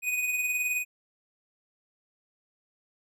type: tone with tremolo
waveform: square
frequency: 2489 Hz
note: D#7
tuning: in tune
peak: -25 dBFS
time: 0.02-0.85 s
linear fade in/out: 50 ms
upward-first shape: triangle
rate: 19 Hz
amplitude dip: 50%
effects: none